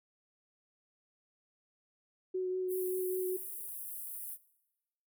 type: tone with vibrato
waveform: sine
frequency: 369.7 Hz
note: F#4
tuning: 1 cent flat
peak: -31 dBFS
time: 2.34-3.37 s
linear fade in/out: 10 ms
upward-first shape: triangle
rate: 5.1 Hz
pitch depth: 14 cents each way
type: high-pass noise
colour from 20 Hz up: pink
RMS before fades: -43 dBFS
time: 2.68-4.38 s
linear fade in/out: 50 ms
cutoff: 10000 Hz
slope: 48 dB/octave
effects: noise-tail reverb RT60 1.0 s tail -20 dB re dry